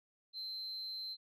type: tone with amplitude modulation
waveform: sine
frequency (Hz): 4100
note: C8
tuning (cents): -36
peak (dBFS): -37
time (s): 0.33-1.17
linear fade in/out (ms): 50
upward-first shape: sine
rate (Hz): 247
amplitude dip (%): 40
effects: tanh soft clip ceiling -37 dBFS